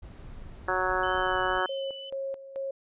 brown noise, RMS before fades -43 dBFS, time 0.02-1.61 s, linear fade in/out 10 ms
harmonic tone, 185 Hz, F#3, in tune, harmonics 2 / 3 / 4 / 5 / 6 / 7 / 8 / 9, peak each -33 / -33 / -33 / -33 / -33 / -33 / -33 / -33 dBFS, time 0.68-1.66 s, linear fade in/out 2 ms
sine tone with vibrato, 3022 Hz, F#7, 36 cents sharp, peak -39 dBFS, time 1.03-2.1 s, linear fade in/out 5 ms, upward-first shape sine, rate 1.9 Hz, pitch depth 24 cents each way
sine tone with tremolo, 543 Hz, C#5, 36 cents flat, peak -30 dBFS, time 1.69-2.71 s, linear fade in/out 5 ms, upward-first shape square, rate 2.3 Hz, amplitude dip 75%
effects resampled to 8000 Hz

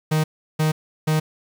45% pulse tone bursts, 155.56 Hz, D#3, in tune, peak -17 dBFS, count 3, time 0.11-1.2 s, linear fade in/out 10 ms, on 130 ms, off 350 ms, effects 8-bit

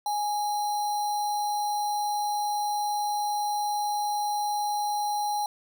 sine tone with sample-and-hold, 830.6 Hz, G#5, in tune, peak -25 dBFS, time 0.06-5.46 s, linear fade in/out 2 ms, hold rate 4900 Hz, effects none

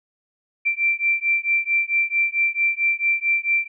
sine beating tone pair, 2349 / 2353.5 Hz, D7 / D7, 0 / +3 cents, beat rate 4.5 Hz, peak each -21 dBFS, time 0.65-3.68 s, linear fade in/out 20 ms, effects none

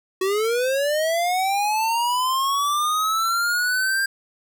square linear sweep, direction up, 370 to 1600 Hz, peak -20 dBFS, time 0.21-4.06 s, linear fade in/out 5 ms, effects none

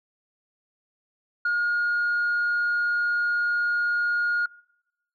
sine tone, 1429 Hz, F6, 39 cents sharp, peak -19 dBFS, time 1.45-4.46 s, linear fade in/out 5 ms, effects noise-tail reverb RT60 0.9 s tail -25 dB re dry + tanh soft clip ceiling -19 dBFS

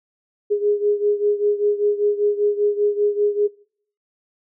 sine beating tone pair, 412 / 417.1 Hz, G#4 / G#4, -14 / +7 cents, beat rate 5.1 Hz, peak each -18 / -21 dBFS, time 0.5-3.48 s, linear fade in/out 20 ms, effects noise-tail reverb RT60 0.6 s tail -23 dB re dry

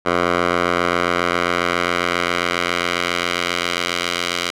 10% pulse tone with band-pass filter sweep, 87.4 Hz, F2, 2 cents sharp, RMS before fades -20 dBFS, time 0.05-4.51 s, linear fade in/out 20 ms, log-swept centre 1100 to 3400 Hz, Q 0.92, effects none

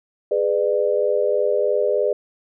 sine chord, G# diminished, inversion none, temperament just, 415.3 / 498.4 / 598 Hz, G#4 / B4 / D5, 0 / +16 / +31 cents, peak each -21 dBFS, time 0.31-2.13 s, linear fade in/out 5 ms, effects none

